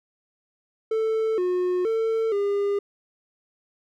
triangle tone with pitch steps, 442.3 / 361.7 / 448.1 / 403.6 Hz, A4 / F#4 / A4 / G#4, +9 / -39 / +32 / -49 cents, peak -19 dBFS, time 0.91-2.79 s, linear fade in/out 5 ms, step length 470 ms, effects none

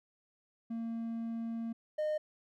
triangle tone pair in turn, 229 / 611.4 Hz, A#3 / D#5, -31 / -30 cents, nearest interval octave + perfect fourth, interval 1701 cents, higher second, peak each -33 / -28 dBFS, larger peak second, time 0.7-1.73 / 1.98-2.18 s, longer first, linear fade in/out 10 ms, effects tanh soft clip ceiling -24 dBFS

